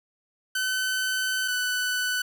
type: tone pair in turn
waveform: sawtooth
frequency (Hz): 1520 / 1494.8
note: F#6 / F#6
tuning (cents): +46 / +17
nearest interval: unison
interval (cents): 29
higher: first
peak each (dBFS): -21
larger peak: neither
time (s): 0.55-1.48 / 1.48-2.22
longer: first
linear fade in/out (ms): 5
effects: none

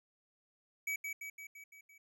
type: tone with echo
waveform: square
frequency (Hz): 2279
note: C#7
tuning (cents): +47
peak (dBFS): -35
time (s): 0.87-0.96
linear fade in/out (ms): 5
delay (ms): 170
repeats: 6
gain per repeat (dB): -4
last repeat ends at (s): 1.98
effects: none

